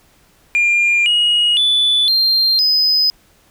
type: tone with pitch steps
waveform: sine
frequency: 2401 / 2888 / 3475 / 4180 / 5029 Hz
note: D7 / F#7 / A7 / C8 / D#8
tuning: +38 / -43 / -22 / -2 / +18 cents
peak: -9 dBFS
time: 0.55-3.1 s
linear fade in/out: 0 ms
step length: 510 ms
effects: tanh soft clip ceiling -9 dBFS + pink hiss -53 dBFS RMS until 3.5 s